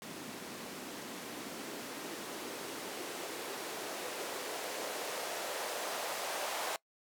blue noise with band-pass filter sweep, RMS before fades -41 dBFS, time 0.02-6.76 s, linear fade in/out 0 ms, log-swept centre 220 to 650 Hz, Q 1.8, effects noise-tail reverb RT60 0.1 s tail -22 dB re dry

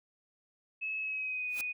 sine tone with pitch glide, 2587 to 2484 Hz, E7 to D#7, -33 to -3 cents, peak -33 dBFS, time 0.81-1.73 s, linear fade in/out 20 ms, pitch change -70 cents, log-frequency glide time 0.99-1.5 s
white noise with exponential growth, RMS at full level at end -37 dBFS, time 1.48-1.61 s, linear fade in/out 2 ms, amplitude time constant 28 ms
effects none

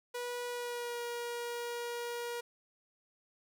sawtooth tone with pitch glide, 486.8 to 476.5 Hz, B4 to A#4, -25 to +38 cents, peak -33 dBFS, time 0.14-2.41 s, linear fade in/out 10 ms, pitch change -37 cents, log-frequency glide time 0.48-1.02 s, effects none

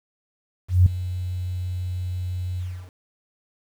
sine tone with ADSR envelope, 90.6 Hz, F#2, 36 cents flat, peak -8 dBFS, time 0.68-2.91 s, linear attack 180 ms, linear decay 4 ms, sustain -16 dB, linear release 320 ms, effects high-pass 60 Hz 12 dB/octave + 8-bit

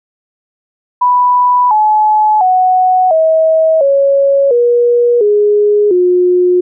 sine tone with pitch steps, 987.8 / 855 / 740 / 640.5 / 554.4 / 479.8 / 415.3 / 359.5 Hz, B5 / A5 / F#5 / E5 / C#5 / A#4 / G#4 / F#4, 0 / -50 / 0 / -50 / 0 / +50 / 0 / -50 cents, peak -6 dBFS, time 1.01-6.61 s, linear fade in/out 10 ms, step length 700 ms, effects none

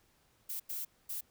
violet noise bursts at uneven times, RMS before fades -39 dBFS, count 3, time 0.49-0.6 / 0.69-0.85 / 1.09-1.21 s, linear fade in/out 10 ms, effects pink hiss -70 dBFS RMS until 1.3 s

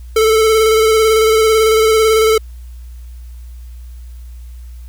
square tone with vibrato, 440 Hz, A4, in tune, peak -9 dBFS, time 0.16-2.38 s, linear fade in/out 5 ms, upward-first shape square, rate 18 Hz, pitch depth 21 cents each way, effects added 60 Hz sine -29 dBFS peak until 4.88 s + white hiss -52 dBFS RMS until 4.88 s

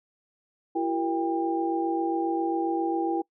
sine tone cluster, 335.6 / 383 / 470.6 / 798 Hz, E4 / G4 / A#4 / G5, +31 / -40 / +16 / +31 cents, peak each -26 / -35 / -35 / -29 dBFS, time 0.75-3.22 s, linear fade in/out 10 ms, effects noise-tail reverb RT60 0.1 s tail -24 dB re dry

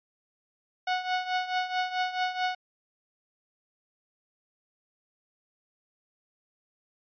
sawtooth tone with tremolo, 735 Hz, F#5, 12 cents flat, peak -20 dBFS, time 0.87-2.55 s, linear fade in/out 5 ms, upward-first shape triangle, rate 4.6 Hz, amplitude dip 80%, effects resampled to 11025 Hz

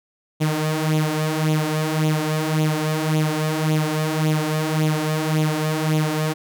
sawtooth tone with flanger, 155.3 Hz, D#3, 3 cents flat, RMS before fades -21 dBFS, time 0.4-6.34 s, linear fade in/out 20 ms, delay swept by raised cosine 0.29 to 4.79 ms, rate 1.8 Hz, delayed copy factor +0.65, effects none

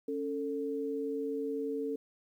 sine tone pair together, 277.2 / 445.4 Hz, C#4 / A4, 0 / +21 cents, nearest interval minor sixth, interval 821 cents, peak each -36 / -34 dBFS, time 0.08-1.96 s, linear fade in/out 5 ms, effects 11-bit

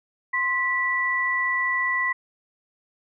sine tone pair together, 1047 / 1961.7 Hz, C6 / B6, +1 / -12 cents, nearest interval major seventh, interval 1087 cents, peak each -27 / -22 dBFS, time 0.33-2.13 s, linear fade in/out 10 ms, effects none

